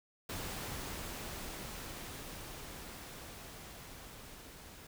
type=noise with level ramp; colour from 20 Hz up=pink; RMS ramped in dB=-41 to -53 dBFS; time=0.29-4.87 s; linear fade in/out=5 ms; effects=none